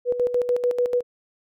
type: tone with tremolo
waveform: sine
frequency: 490 Hz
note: B4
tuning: 14 cents flat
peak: -17 dBFS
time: 0.05-1.03 s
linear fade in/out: 50 ms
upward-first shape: square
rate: 6.8 Hz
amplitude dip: 65%
effects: none